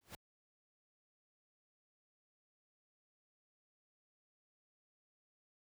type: noise with exponential growth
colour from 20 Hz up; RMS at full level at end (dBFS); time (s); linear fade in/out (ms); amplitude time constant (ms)
pink; -45; 0.01-0.15; 2; 30
effects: high-pass 60 Hz 12 dB/octave